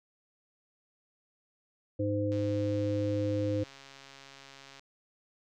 harmonic tone, 102.9 Hz, G#2, 16 cents flat, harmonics 1 / 3 / 5, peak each -32 / -32 / -32 dBFS, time 1.99-3.64 s, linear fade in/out 10 ms
click train, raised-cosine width 0.2 ms, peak -33 dBFS, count 340, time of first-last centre 2.32-4.794 s, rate 137 Hz
effects none

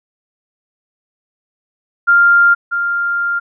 sine tone pair in turn, 1396.9 / 1396.9 Hz, F6 / F6, 0 / 0 cents, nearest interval unison, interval 0 cents, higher neither, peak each -6 / -14 dBFS, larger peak first, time 2.07-2.55 / 2.71-3.4 s, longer second, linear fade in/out 20 ms, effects none

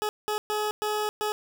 20% pulse tone bursts at uneven times, 423.4 Hz, G#4, 33 cents sharp, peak -21 dBFS, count 5, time 0.02-0.09 / 0.28-0.38 / 0.5-0.71 / 0.82-1.09 / 1.21-1.32 s, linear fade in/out 0 ms, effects none

